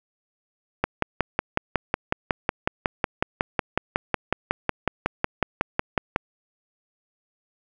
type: click train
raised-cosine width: 0.5 ms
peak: -5 dBFS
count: 30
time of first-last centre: 0.84-6.161 s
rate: 5.45 Hz
effects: none